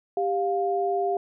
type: tone pair together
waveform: sine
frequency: 395.1 / 704 Hz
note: G4 / F5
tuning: +14 / +14 cents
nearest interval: minor seventh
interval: 1000 cents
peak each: -25 dBFS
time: 0.17-1.17 s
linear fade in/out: 2 ms
effects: none